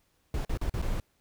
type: noise with dropouts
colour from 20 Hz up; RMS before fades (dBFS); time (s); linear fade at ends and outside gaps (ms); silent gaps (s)
brown; -30; 0.34-1; 1; 0.45-0.494 / 0.574-0.613 / 0.697-0.739 / 0.817-0.823
effects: pink hiss -71 dBFS RMS until 1.2 s